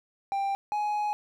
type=tone pair in turn; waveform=triangle; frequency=790 / 837 Hz; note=G5 / G#5; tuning=+13 / +13 cents; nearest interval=minor second; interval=100 cents; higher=second; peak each=-24 dBFS; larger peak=neither; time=0.32-0.55 / 0.72-1.13 s; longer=second; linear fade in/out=0 ms; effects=none